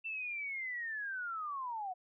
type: linear sweep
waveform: sine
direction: down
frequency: 2689 to 711 Hz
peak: -37 dBFS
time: 0.04-1.94 s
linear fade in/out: 20 ms
effects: none